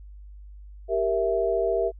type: chord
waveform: sine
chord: E diminished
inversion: first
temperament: equal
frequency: 392 / 466.2 / 659.3 Hz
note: G4 / Bb4 / E5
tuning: 0 / 0 / 0 cents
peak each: -26 / -26 / -25 dBFS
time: 0.88-1.92 s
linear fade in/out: 50 ms
effects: added 50 Hz sine -41 dBFS peak until 1.99 s